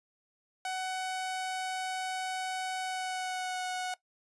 sawtooth tone with pitch glide, 748 to 736 Hz, F#5 to F#5, +19 to -9 cents, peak -29 dBFS, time 0.65-3.94 s, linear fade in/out 2 ms, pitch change -28 cents, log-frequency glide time 2.81-3.65 s, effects noise-tail reverb RT60 0.1 s tail -18 dB re dry + resampled to 24000 Hz

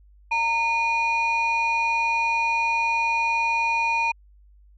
sine tone pair together, 919.3 / 2449 Hz, A#5 / D#7, -24 / -28 cents, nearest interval octave + perfect fourth, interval 1696 cents, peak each -21 dBFS, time 0.31-4.12 s, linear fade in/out 10 ms, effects tanh soft clip ceiling -16 dBFS + added 50 Hz sine -50 dBFS peak until 4.77 s

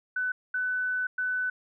sine tone bursts at uneven times, 1500 Hz, F#6, 23 cents sharp, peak -26 dBFS, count 3, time 0.16-0.32 / 0.54-1.07 / 1.18-1.5 s, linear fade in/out 5 ms, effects none

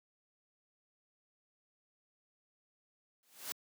white noise with exponential growth, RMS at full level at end -37 dBFS, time 3.23-3.52 s, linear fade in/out 0 ms, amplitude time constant 63 ms, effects high-pass 200 Hz 12 dB/octave

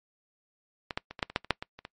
clicks, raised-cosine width 0.3 ms, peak -17 / -13 / -24 / -23 / -10 / -24 / -9 / -29 / -6 / -19 / -28 / -23 dBFS, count 12, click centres 0.908 / 0.975 / 1.11 / 1.192 / 1.228 / 1.3 / 1.361 / 1.446 / 1.507 / 1.625 / 1.79 / 1.851 s, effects noise-tail reverb RT60 0.1 s tail -23 dB re dry + MP3 48 kbps

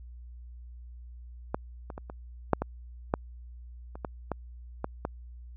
clicks, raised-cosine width 1 ms, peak -14 / -25 / -25 / -26 / -7 / -15 / -10 / -28 / -18 / -16 / -16 / -16 dBFS, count 12, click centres 1.545 / 1.902 / 1.979 / 2.099 / 2.533 / 2.62 / 3.139 / 3.955 / 4.048 / 4.317 / 4.844 / 5.051 s, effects added 60 Hz sine -43 dBFS peak until 5.56 s

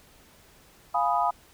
sine chord, F half-diminished seventh, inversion none, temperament equal, 698.5 / 830.6 / 987.8 / 1244.5 Hz, F5 / Ab5 / Cb6 / Eb6, 0 / 0 / 0 / 0 cents, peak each -27 / -27 / -27 / -28 dBFS, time 0.94-1.31 s, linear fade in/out 10 ms, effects pink hiss -56 dBFS RMS until 1.53 s

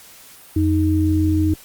sine tone pair together, 87.61 / 312.2 Hz, F2 / D#4, +6 / +6 cents, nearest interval octave + minor seventh, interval 2200 cents, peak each -17 dBFS, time 0.56-1.54 s, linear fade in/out 5 ms, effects white hiss -44 dBFS RMS until 1.64 s + Opus 48 kbps

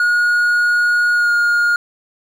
triangle tone with pitch glide, 1443 to 1423.1 Hz, F#6 to F6, -44 to +32 cents, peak -10 dBFS, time 0-1.76 s, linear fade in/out 2 ms, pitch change -24 cents, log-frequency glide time 1.14-1.32 s, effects none

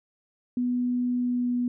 sine tone with pitch glide, 246.5 to 244.7 Hz, B3 to B3, -3 to -16 cents, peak -23 dBFS, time 0.57-1.68 s, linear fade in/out 2 ms, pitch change -13 cents, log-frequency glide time 1.17-1.54 s, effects none

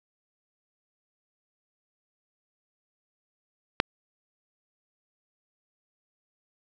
click, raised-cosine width 0.3 ms, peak -3 dBFS, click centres 3.801 s, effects none

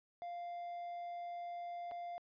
triangle tone with dropouts, 697 Hz, F5, 4 cents flat, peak -40 dBFS, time 0.22-2.18 s, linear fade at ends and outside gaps 0 ms, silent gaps 1.912-1.918 s, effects resampled to 11025 Hz

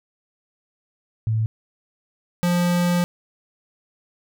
sine / square tone pair in turn, 110.6 / 175.57 Hz, A2 / F3, +9 / +9 cents, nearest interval minor sixth, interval 800 cents, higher second, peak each -18 dBFS, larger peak neither, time 1.27-1.46 / 2.43-3.04 s, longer second, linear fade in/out 0 ms, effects none

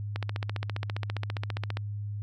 click train, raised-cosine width 0.3 ms, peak -17 dBFS, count 25, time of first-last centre 0.16-1.771 s, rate 14.9 Hz, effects added 103 Hz sine -32 dBFS peak until 2.22 s

